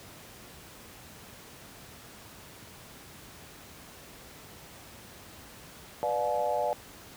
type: chord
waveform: sine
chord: B diminished seventh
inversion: none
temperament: just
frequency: 493.9 / 592.7 / 711.2 / 853.4 Hz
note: B4 / D5 / F5 / Ab5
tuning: 0 / +16 / +31 / +47 cents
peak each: -34 / -30 / -32 / -32 dBFS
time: 6.03-6.73 s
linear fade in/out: 0 ms
effects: pink hiss -49 dBFS RMS until 7.16 s + high-pass 60 Hz 12 dB/octave